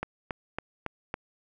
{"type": "click train", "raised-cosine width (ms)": 0.5, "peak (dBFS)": -16, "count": 5, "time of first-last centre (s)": [0.03, 1.141], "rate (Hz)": 3.6, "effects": []}